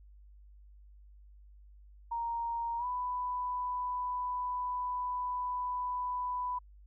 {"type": "tone with pitch glide", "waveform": "sine", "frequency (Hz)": [932.3, 993.5], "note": ["A#5", "B5"], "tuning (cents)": [0, 10], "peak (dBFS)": -32, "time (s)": [2.11, 6.59], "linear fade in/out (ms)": 10, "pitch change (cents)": 110, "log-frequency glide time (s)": [2.78, 2.85], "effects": ["added 50 Hz sine -53 dBFS peak until 6.86 s"]}